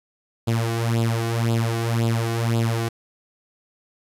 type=tone with flanger; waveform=sawtooth; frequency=115.2 Hz; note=A#2; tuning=20 cents flat; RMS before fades=-22 dBFS; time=0.47-2.89 s; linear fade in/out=10 ms; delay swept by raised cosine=0.25 to 2.75 ms; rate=1.9 Hz; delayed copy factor=+0.75; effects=resampled to 32000 Hz + 8-bit